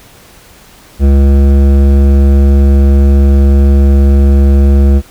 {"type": "tone with hard clipping", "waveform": "triangle", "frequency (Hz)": 69.3, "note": "C#2", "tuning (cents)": 0, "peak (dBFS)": -5, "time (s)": [0.99, 5.02], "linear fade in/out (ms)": 50, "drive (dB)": 17, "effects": ["pink hiss -39 dBFS RMS until 5.1 s"]}